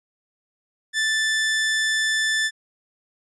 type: tone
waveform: sawtooth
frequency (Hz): 1760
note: A6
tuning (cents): 0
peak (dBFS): -16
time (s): 0.93-2.51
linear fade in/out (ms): 50
effects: resampled to 22050 Hz